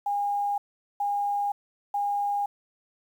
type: tone bursts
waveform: sine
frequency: 813 Hz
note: G#5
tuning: 37 cents flat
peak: -24 dBFS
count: 3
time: 0.06-2.46 s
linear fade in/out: 5 ms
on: 520 ms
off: 420 ms
effects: 9-bit